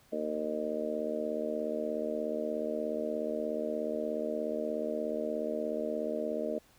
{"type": "harmonic tone", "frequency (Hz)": 76.8, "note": "D#2", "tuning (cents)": -22, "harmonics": [3, 4, 5, 6, 7, 8], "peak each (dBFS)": [-39, -40, -43, -37, -42, -35], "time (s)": [0.12, 6.59], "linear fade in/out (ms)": 10, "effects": ["pink hiss -63 dBFS RMS until 6.78 s"]}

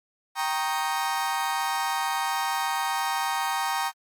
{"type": "chord", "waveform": "35% pulse", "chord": "Eb dominant seventh", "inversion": "first", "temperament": "equal with one note detuned", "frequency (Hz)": [784, 932.3, 1097.9, 1244.5], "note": ["G5", "Bb5", "Db6", "Eb6"], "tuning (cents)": [0, 0, -17, 0], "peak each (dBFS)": [-28, -27, -32, -32], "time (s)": [0.35, 3.92], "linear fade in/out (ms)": 50, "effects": ["AAC 64 kbps"]}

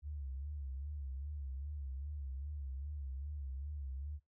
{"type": "tone with vibrato", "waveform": "sine", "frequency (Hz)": 70, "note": "C#2", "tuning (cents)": 18, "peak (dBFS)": -40, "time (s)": [0.02, 4.2], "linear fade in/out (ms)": 50, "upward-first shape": "sine", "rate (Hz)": 2.5, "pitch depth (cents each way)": 110, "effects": ["noise-tail reverb RT60 0.2 s tail -25 dB re dry"]}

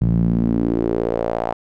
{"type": "tone with band-pass filter sweep", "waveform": "sawtooth", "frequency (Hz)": 57.1, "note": "A#1", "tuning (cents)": -35, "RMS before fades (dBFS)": -19, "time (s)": [0.01, 1.53], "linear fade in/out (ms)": 5, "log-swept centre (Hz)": [140, 760], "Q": 3.1, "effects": []}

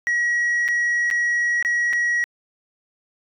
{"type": "tone with dropouts", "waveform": "sine", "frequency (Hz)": 1911, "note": "A#6", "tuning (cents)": 43, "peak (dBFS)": -15, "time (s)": [0.07, 2.24], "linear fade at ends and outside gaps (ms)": 0, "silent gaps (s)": [[0.68, 0.686], [1.102, 1.111], [1.626, 1.649], [1.929, 1.933]], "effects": ["tanh soft clip ceiling -17 dBFS"]}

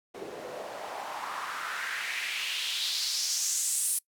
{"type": "noise with band-pass filter sweep", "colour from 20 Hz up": "white", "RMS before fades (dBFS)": -33, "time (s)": [0.14, 3.99], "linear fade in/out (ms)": 10, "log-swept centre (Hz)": [380, 10000], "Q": 3, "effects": ["noise-tail reverb RT60 0.1 s tail -23 dB re dry"]}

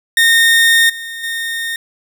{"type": "tone with level steps", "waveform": "30% pulse", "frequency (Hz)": 1837, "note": "A#6", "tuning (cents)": -26, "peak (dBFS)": [-5, -22, -16], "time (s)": [0.17, 1.76], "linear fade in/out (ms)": 2, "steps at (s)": [0.89, 1.23], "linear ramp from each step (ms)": 10, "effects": ["7-bit"]}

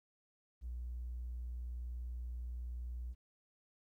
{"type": "tone", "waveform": "triangle", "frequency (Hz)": 60.5, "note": "B1", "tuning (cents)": -35, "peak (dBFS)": -36, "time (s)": [0.61, 3.15], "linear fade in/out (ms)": 50, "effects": ["tanh soft clip ceiling -38 dBFS", "13-bit"]}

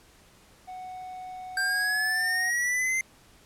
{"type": "tone", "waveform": "triangle", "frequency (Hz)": 740, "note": "F#5", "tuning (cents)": 0, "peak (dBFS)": -35, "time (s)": [0.67, 2.51], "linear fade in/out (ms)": 20}
{"type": "exponential sweep", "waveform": "square", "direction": "up", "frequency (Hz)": [1573, 2093], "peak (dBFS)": -25, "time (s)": [1.57, 3.01], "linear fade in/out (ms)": 2}
{"effects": ["pink hiss -57 dBFS RMS until 3.45 s", "low-pass 12000 Hz 12 dB/octave"]}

